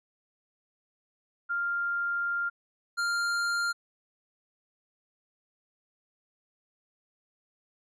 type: tone pair in turn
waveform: sine / square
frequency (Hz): 1396.9 / 1396.9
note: F6 / F6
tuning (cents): 0 / 0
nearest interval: unison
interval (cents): 0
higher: neither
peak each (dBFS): -27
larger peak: neither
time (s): 1.49-2.5 / 2.97-3.73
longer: first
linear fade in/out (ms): 20
effects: low-pass 8000 Hz 12 dB/octave